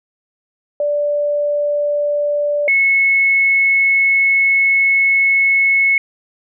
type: tone pair in turn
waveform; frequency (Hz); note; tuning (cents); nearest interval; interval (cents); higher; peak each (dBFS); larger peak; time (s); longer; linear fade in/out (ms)
sine; 585 / 2193; D5 / C#7; -7 / -19; octave + major seventh; 2288; second; -14 / -10; second; 0.8-2.68 / 2.68-5.98; second; 2
effects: none